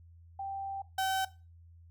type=tone pair in turn; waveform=sine / 35% pulse; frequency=784 / 765.7 Hz; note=G5 / G5; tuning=0 / -41 cents; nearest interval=unison; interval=41 cents; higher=first; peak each=-35 / -27 dBFS; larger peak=second; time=0.39-0.82 / 0.98-1.25 s; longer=first; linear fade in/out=5 ms; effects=noise-tail reverb RT60 0.3 s tail -17 dB re dry + added 84 Hz sine -53 dBFS peak until 1.9 s